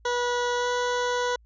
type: tone with pitch glide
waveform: 20% pulse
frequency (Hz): 486.7 to 490.7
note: B4 to B4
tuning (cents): -25 to -11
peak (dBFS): -19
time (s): 0.05-1.36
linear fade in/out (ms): 5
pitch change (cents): +14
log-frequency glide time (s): 0.57-0.68
effects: added 56 Hz sine -53 dBFS peak until 1.45 s + resampled to 16000 Hz